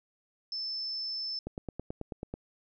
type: tone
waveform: sine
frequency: 5274 Hz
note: E8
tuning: in tune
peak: -33 dBFS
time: 0.52-1.39 s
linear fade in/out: 2 ms
type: click train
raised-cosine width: 2 ms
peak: -23 dBFS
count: 9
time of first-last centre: 1.47-2.34 s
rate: 9.2 Hz
effects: none